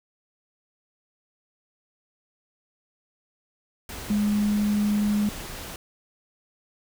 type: tone in noise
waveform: sine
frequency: 207.7 Hz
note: G#3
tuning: in tune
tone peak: -20 dBFS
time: 4.1-5.29 s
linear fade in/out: 2 ms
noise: pink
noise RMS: -37 dBFS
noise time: 3.89-5.76 s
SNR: +14 dB
effects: none